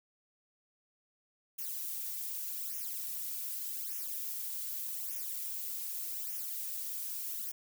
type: noise with flanger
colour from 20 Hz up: violet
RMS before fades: -39 dBFS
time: 1.58-7.52 s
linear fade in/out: 10 ms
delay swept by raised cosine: 0.23 to 3.23 ms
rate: 0.84 Hz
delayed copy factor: -1
effects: none